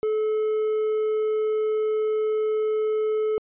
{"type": "tone", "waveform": "triangle", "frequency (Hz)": 431.8, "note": "A4", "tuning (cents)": -33, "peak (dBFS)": -19, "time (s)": [0.03, 3.38], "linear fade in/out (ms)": 0, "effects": ["resampled to 8000 Hz"]}